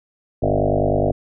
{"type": "tone with frequency modulation", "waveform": "sine", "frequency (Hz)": 362.1, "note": "F#4", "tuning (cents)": -37, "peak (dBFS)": -15, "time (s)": [0.42, 1.12], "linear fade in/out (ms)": 10, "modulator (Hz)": 49.8, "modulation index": 6.6, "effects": []}